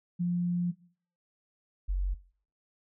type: tone pair in turn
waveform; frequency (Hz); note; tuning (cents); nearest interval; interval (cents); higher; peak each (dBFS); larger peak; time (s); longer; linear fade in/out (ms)
sine; 175.5 / 46.48; F3 / F#1; +9 / +9; octave + major seventh; 2300; first; -26; neither; 0.19-0.72 / 1.88-2.15; first; 20
effects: noise-tail reverb RT60 0.5 s tail -20 dB re dry